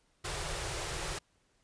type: band-stop noise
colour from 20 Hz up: pink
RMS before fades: -37 dBFS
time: 0.24-1.19 s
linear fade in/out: 10 ms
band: 170 to 320 Hz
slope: 96 dB/octave
effects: pink hiss -72 dBFS RMS until 1.63 s + resampled to 22050 Hz